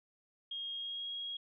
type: tone with pitch glide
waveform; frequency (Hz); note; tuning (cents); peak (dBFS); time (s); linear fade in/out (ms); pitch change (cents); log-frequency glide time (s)
sine; 3251 to 3289; G#7 to G#7; -38 to -18; -38; 0.51-1.37; 5; +20; 0.72-1.1
effects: none